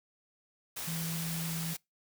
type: tone in noise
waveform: sine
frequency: 164.81 Hz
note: E3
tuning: in tune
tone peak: -35 dBFS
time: 0.87-1.74 s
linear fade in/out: 10 ms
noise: white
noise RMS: -39 dBFS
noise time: 0.76-1.77 s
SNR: +1 dB
effects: noise-tail reverb RT60 0.2 s tail -25 dB re dry